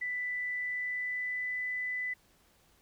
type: tone with pitch glide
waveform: sine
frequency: 1985 to 1997.7 Hz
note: B6 to B6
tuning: +8 to +19 cents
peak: -32 dBFS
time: 0.01-2.14 s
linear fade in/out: 10 ms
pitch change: +11 cents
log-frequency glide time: 0.52-1.6 s
effects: pink hiss -66 dBFS RMS until 2.81 s